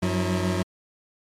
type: tone cluster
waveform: 25% pulse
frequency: 94 / 181.2 / 323 Hz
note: F#2 / F#3 / E4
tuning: +28 / -36 / -35 cents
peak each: -22 / -22 / -28 dBFS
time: 0.02-0.63 s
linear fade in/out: 10 ms
effects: low-pass 10000 Hz 12 dB/octave + MP3 96 kbps